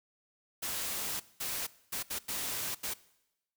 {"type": "noise bursts at uneven times", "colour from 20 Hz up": "white", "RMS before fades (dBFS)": -36, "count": 6, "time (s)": [[0.62, 1.2], [1.4, 1.67], [1.92, 2.03], [2.1, 2.19], [2.28, 2.75], [2.83, 2.94]], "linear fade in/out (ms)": 10, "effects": ["noise-tail reverb RT60 0.9 s tail -20 dB re dry"]}